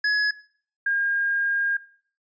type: tone pair in turn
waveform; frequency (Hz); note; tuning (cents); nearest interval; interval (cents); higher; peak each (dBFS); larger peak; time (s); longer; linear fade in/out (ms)
square / sine; 1687 / 1616.4; G#6 / G#6; +27 / -47; minor second; 74; first; -20; neither; 0.04-0.31 / 0.86-1.77; second; 5
effects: noise-tail reverb RT60 0.5 s tail -19 dB re dry + resampled to 16000 Hz